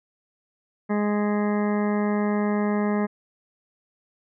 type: harmonic tone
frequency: 207.7 Hz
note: G#3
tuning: in tune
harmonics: 1 / 2 / 3 / 4 / 5 / 6 / 8 / 9 / 10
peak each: -22 / -28 / -32 / -34 / -36 / -38 / -40 / -41 / -42 dBFS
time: 0.89-3.07 s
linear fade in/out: 20 ms
effects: none